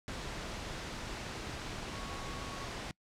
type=tone in noise; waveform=sine; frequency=1108.7 Hz; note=C#6; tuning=in tune; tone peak=-48 dBFS; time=1.93-2.65 s; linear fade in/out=0 ms; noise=pink; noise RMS=-41 dBFS; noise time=0.08-2.91 s; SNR=-10 dB; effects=noise-tail reverb RT60 0.1 s tail -25 dB re dry + low-pass 6000 Hz 12 dB/octave